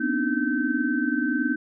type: tone cluster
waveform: sine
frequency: 240.9 / 259.4 / 288.9 / 310.1 / 1542 Hz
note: B3 / C4 / D4 / D#4 / G6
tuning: -43 / -15 / -28 / -6 / -29 cents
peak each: -28 dBFS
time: 0-1.56 s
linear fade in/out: 10 ms
effects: none